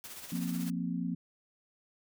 white noise with tremolo, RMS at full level -44 dBFS, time 0.04-0.7 s, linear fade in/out 0 ms, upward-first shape sine, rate 16 Hz, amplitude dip 50%
sine chord, F suspended fourth, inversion none, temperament equal with one note detuned, 175.42 / 233.1 / 261.6 Hz, F3 / Bb3 / C4, +8 / 0 / 0 cents, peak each -34 / -37 / -37 dBFS, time 0.32-1.15 s, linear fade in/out 5 ms
effects none

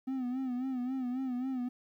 triangle tone with vibrato, 255.3 Hz, C4, 42 cents flat, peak -30 dBFS, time 0.07-1.69 s, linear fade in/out 10 ms, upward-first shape sine, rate 3.7 Hz, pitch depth 76 cents each way, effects 12-bit

